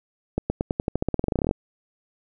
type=accelerating click train; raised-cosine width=2 ms; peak=-9 dBFS; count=21; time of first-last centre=0.38-1.511 s; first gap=120 ms; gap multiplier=0.91; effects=none